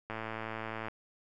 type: click train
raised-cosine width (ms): 0.5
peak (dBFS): -23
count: 88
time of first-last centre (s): 0.1-0.884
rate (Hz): 111
effects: none